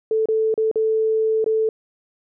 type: tone with dropouts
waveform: sine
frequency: 440 Hz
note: A4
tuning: in tune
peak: -16 dBFS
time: 0.11-1.69 s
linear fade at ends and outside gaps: 2 ms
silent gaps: 0.257-0.286 / 0.541-0.577 / 0.714-0.757 / 1.443-1.462 s
effects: none